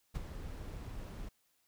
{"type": "noise with ADSR envelope", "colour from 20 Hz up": "brown", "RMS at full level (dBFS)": -36, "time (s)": [0.14, 1.29], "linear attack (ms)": 17, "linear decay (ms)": 29, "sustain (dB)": -8, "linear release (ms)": 8, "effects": ["white hiss -75 dBFS RMS until 1.67 s"]}